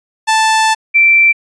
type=tone pair in turn; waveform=sawtooth / sine; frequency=880 / 2343 Hz; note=A5 / D7; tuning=0 / -5 cents; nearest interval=octave + perfect fourth; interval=1695 cents; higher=second; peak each=-5 dBFS; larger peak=neither; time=0.27-0.75 / 0.94-1.33 s; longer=first; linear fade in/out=20 ms; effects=resampled to 22050 Hz